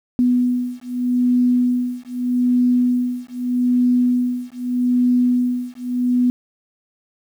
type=beating tone pair; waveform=sine; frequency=246.9 / 247.71 Hz; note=B3 / B3; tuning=0 / +5 cents; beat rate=0.81 Hz; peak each=-18 dBFS; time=0.19-6.3 s; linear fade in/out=0 ms; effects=8-bit